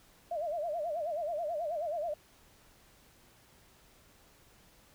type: tone with vibrato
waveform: sine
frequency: 641 Hz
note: E5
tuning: 49 cents flat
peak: -32 dBFS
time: 0.31-2.14 s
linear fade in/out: 5 ms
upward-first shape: sine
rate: 9.3 Hz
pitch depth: 160 cents each way
effects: pink hiss -62 dBFS RMS until 4.94 s